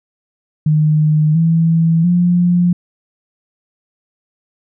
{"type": "tone with pitch steps", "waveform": "sine", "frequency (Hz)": [153.3, 164.3, 176.1], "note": ["D#3", "E3", "F3"], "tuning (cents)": [-25, -5, 15], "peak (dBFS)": -9, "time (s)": [0.66, 2.73], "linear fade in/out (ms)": 5, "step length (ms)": 690, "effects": []}